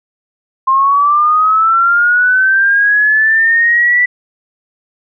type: linear sweep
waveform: sine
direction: up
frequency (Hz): 1053 to 1975.5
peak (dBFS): -7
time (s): 0.67-4.06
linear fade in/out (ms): 10
effects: none

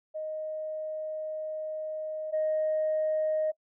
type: tone pair in turn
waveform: sine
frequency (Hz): 622.3 / 622.3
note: D#5 / D#5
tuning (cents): 0 / 0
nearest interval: unison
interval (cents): 0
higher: neither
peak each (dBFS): -32 / -24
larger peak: second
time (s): 0.14-2.32 / 2.32-3.52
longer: first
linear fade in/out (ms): 20
effects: noise-tail reverb RT60 0.1 s tail -21 dB re dry + tanh soft clip ceiling -21 dBFS

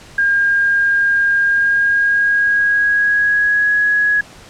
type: tone with pitch glide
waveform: sine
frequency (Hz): 1613 to 1673.7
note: G6 to G#6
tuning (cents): +49 to +13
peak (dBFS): -11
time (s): 0.18-4.21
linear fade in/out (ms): 5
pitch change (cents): +64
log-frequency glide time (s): 1.44-3.77
effects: pink hiss -40 dBFS RMS until 4.49 s + low-pass 8000 Hz 12 dB/octave

